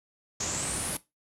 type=noise with low-pass filter sweep; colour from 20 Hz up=pink; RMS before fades=-32 dBFS; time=0.4-0.97 s; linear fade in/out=5 ms; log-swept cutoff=6600 to 11000 Hz; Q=7.4; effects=noise-tail reverb RT60 0.2 s tail -17 dB re dry + high-pass 60 Hz 12 dB/octave